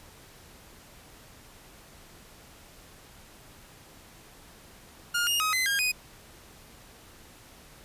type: tone with pitch steps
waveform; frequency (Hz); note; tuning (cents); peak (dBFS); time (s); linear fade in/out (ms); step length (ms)
sawtooth; 1418 / 2844 / 1264 / 2043 / 1618 / 2493; F6 / F7 / D#6 / C7 / G#6 / D#7; +26 / +31 / +27 / -42 / -46 / +3; -21; 5.14-5.92; 10; 130
effects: pink hiss -52 dBFS RMS until 7.84 s + resampled to 32000 Hz